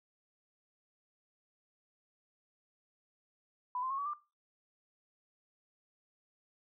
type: tone with pitch steps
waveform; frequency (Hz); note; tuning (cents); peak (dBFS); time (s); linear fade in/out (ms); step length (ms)
sine; 995 / 1040.3 / 1087.6 / 1137 / 1188.7; B5 / C6 / C#6 / C#6 / D6; +13 / -10 / -33 / +44 / +21; -34; 3.75-4.135; 2; 77
effects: noise-tail reverb RT60 0.3 s tail -20 dB re dry